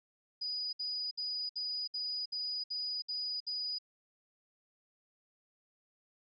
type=tone bursts; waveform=sine; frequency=4938 Hz; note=D#8; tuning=14 cents flat; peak=-34 dBFS; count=9; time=0.41-3.786 s; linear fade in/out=10 ms; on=320 ms; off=62 ms; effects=MP3 96 kbps